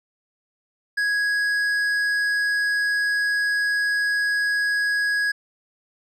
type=tone with tanh clipping; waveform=sine; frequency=1661.2 Hz; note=G#6; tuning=in tune; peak=-21 dBFS; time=0.97-5.32 s; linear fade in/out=10 ms; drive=9 dB; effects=none